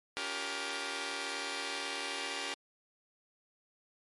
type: chord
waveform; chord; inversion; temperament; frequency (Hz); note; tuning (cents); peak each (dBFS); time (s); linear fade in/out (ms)
5% pulse; G half-diminished seventh; second; just; 282.2 / 352.8 / 392 / 470.4; Db4 / F4 / G4 / Bb4; +31 / +18 / 0 / +16; -31 / -35 / -29 / -30; 0.17-2.54; 0
effects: MP3 48 kbps

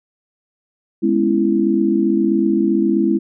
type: chord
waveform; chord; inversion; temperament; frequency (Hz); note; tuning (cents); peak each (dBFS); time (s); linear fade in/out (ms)
sine; C# minor seventh; second; just; 207.9 / 249.5 / 277.2 / 332.6; G#3 / B3 / C#4 / E4; +2 / +18 / 0 / +16; -18 / -22 / -21 / -16; 1.02-3.19; 20
effects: none

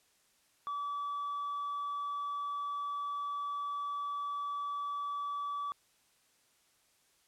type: tone with tanh clipping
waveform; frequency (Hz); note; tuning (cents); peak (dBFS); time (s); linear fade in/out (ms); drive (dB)
sine; 1150; D6; -37; -35; 0.67-5.72; 0; 1
effects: white hiss -70 dBFS RMS until 7.27 s + low-pass 11000 Hz 12 dB/octave

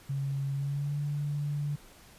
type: tone with pitch glide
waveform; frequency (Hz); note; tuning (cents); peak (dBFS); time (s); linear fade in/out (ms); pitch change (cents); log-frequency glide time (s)
sine; 138 to 145.7; C#3 to D3; -7 to -13; -29; 0.09-1.76; 10; +94; 0.52-0.98
effects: pink hiss -55 dBFS RMS until 2.18 s + resampled to 32000 Hz

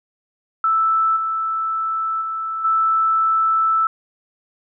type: tone with level steps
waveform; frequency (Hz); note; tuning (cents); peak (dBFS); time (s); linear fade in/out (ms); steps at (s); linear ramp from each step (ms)
sine; 1318.5; E6; 0; -14 / -19 / -22 / -14; 0.64-3.87; 2; 1.16 / 2.21 / 2.64; 10
effects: none

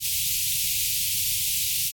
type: band-stop noise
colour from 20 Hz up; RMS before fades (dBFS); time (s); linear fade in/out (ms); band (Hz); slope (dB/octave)
white; -25; 0-1.92; 50; 150 to 2400; 48
effects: AAC 64 kbps

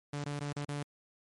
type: tone with dropouts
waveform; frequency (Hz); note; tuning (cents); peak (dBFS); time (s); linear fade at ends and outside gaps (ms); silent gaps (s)
sawtooth; 144.8; D3; -24; -31; 0.13-0.83; 5; 0.243-0.259 / 0.395-0.407 / 0.528-0.563 / 0.649-0.686
effects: MP3 48 kbps

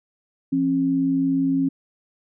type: tone pair together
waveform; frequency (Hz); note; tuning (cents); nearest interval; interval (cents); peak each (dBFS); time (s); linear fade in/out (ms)
sine; 170.8 / 270.6; F3 / C#4; -38 / -42; minor sixth; 796; -27 / -18; 0.52-1.69; 10
effects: none

